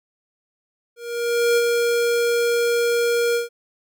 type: tone with ADSR envelope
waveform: square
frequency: 472.3 Hz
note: A#4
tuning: 23 cents sharp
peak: -15 dBFS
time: 0.96-3.49 s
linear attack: 610 ms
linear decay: 40 ms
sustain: -3 dB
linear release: 140 ms
effects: none